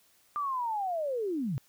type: linear sweep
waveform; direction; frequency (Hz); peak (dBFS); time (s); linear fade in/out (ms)
sine; down; 1201 to 116.54; -29; 0.36-1.58; 0
effects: white hiss -65 dBFS RMS until 1.68 s